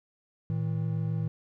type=tone pair together; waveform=triangle; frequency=113 / 159.81 Hz; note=A2 / D#3; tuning=+47 / +47 cents; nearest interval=tritone; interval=600 cents; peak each=-28 dBFS; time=0.5-1.28 s; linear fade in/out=0 ms; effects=none